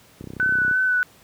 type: click train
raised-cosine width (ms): 3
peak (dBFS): -21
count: 17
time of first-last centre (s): 0.21-0.712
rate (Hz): 31.9
type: tone with vibrato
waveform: sine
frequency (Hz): 1500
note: F#6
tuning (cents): +23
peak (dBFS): -17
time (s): 0.4-1.03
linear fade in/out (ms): 0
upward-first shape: sine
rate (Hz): 3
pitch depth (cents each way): 21
effects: pink hiss -52 dBFS RMS until 1.23 s + high-pass 80 Hz 12 dB/octave